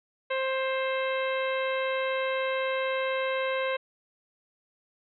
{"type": "harmonic tone with a mistuned harmonic", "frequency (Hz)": 527, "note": "C5", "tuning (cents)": 12, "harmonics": [1, 2, 3, 4, 5, 6, 7], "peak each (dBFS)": [-28, -34, -36, -36, -38, -43, -44], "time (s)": [0.3, 3.77], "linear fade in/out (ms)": 10, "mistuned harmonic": 7, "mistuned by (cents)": 68, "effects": []}